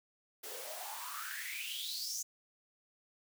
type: noise with high-pass filter sweep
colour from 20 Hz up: white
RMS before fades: -42 dBFS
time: 0.43-2.23 s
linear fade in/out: 10 ms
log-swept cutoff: 400 to 6500 Hz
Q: 9.1
effects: none